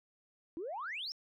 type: exponential sweep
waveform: sine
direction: up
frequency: 307.6 to 5588 Hz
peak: -37 dBFS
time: 0.57-1.12 s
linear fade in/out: 0 ms
effects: tanh soft clip ceiling -33 dBFS